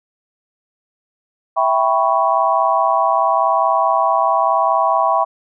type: chord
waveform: sine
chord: C# half-diminished seventh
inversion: first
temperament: equal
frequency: 659.3 / 784 / 987.8 / 1108.7 Hz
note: E5 / G5 / B5 / C#6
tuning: 0 / 0 / 0 / 0 cents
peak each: -18 dBFS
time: 1.56-5.25 s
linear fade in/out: 20 ms
effects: none